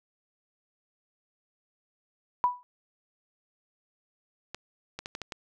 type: tone with exponential decay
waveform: sine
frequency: 985 Hz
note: B5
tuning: 5 cents flat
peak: -17 dBFS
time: 2.44-2.63 s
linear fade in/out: 0 ms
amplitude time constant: 40 ms
type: clicks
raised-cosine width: 0.2 ms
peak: -19 dBFS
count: 6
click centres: 4.546 / 4.99 / 5.059 / 5.151 / 5.217 / 5.322 s
effects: none

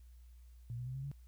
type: tone with pitch steps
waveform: sine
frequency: 118.6 / 123.64 / 128.89 / 134.36 / 140.07 Hz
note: A#2 / B2 / C3 / C3 / C#3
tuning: +30 / +2 / -26 / +46 / +18 cents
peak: -39 dBFS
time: 0.7-1.115 s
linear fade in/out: 0 ms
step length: 83 ms
effects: added 60 Hz sine -54 dBFS peak until 1.27 s + white hiss -75 dBFS RMS until 1.27 s

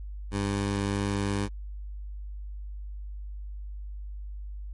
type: tone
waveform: 15% pulse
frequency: 100.3 Hz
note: G2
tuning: 40 cents sharp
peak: -20 dBFS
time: 0.31-1.49 s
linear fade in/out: 50 ms
effects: added 50 Hz sine -35 dBFS peak until 4.73 s + MP3 48 kbps

